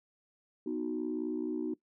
sine chord, B major, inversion none, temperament equal, 246.9 / 311.1 / 370 Hz, B3 / D#4 / F#4, 0 / 0 / 0 cents, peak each -37 / -34 / -36 dBFS, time 0.66-1.74 s, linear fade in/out 5 ms, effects noise-tail reverb RT60 0.1 s tail -19 dB re dry + tanh soft clip ceiling -25 dBFS

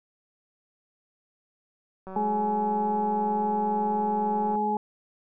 click train, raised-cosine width 1 ms, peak -27 dBFS, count 471, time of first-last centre 2.07-4.557 s, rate 189 Hz
harmonic tone, 210.9 Hz, G#3, 27 cents sharp, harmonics 1 / 2 / 4, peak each -30 / -31 / -25 dBFS, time 2.16-4.77 s, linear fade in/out 2 ms
effects none

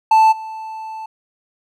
triangle tone with level steps, 880 Hz, A5, in tune, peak -6 / -25 dBFS, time 0.11-1.06 s, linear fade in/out 5 ms, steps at 0.31 s, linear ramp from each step 20 ms, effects none

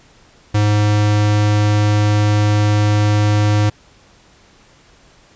square tone, 104.7 Hz, G#2, 15 cents sharp, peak -12 dBFS, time 0.54-3.7 s, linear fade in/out 10 ms, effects pink hiss -49 dBFS RMS until 5.35 s + resampled to 16000 Hz

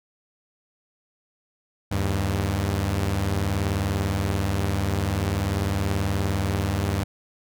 sawtooth tone pair together, 78.8 / 99.28 Hz, D#2 / G2, +23 / +22 cents, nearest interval major third, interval 399 cents, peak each -23 / -20 dBFS, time 1.91-7.04 s, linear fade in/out 10 ms, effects none

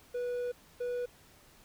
triangle tone bursts at uneven times, 489.1 Hz, B4, 17 cents flat, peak -30 dBFS, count 2, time 0.14-0.52 / 0.8-1.06 s, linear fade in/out 10 ms, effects pink hiss -60 dBFS RMS until 1.64 s

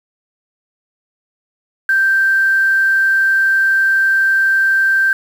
sine tone with quantisation, 1568 Hz, G6, in tune, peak -10 dBFS, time 1.89-5.13 s, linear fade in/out 2 ms, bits 6, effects none

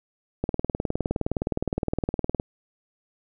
click train, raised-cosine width 2 ms, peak -11 dBFS, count 39, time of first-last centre 0.44-2.399 s, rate 19.4 Hz, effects none

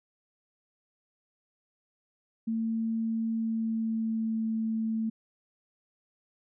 sine tone with pitch glide, 225.2 to 222.5 Hz, A3 to A3, +40 to +20 cents, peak -27 dBFS, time 2.47-5.1 s, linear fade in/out 10 ms, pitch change -20 cents, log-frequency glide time 3.25-4.46 s, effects none

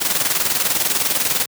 white noise with tremolo, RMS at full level -17 dBFS, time 0-1.46 s, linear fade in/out 20 ms, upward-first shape square, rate 20 Hz, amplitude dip 55%, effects high-pass 100 Hz 12 dB/octave

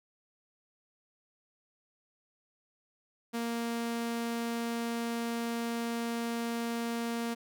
sawtooth tone, 233.1 Hz, A#3, in tune, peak -28 dBFS, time 3.33-7.35 s, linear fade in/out 20 ms, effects none

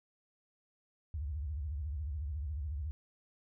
sine tone with vibrato, 73.42 Hz, D2, in tune, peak -35 dBFS, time 1.14-2.91 s, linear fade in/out 0 ms, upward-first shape sine, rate 14 Hz, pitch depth 220 cents each way, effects none

